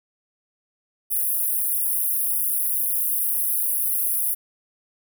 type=high-pass noise; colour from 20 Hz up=pink; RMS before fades=-23 dBFS; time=1.1-4.35 s; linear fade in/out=20 ms; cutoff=9900 Hz; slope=96 dB/octave; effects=none